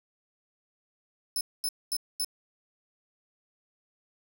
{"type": "tone bursts", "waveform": "20% pulse", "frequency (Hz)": 5260, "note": "E8", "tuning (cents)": -5, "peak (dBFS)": -22, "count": 4, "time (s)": [1.36, 2.246], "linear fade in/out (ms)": 2, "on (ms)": 49, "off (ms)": 230, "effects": []}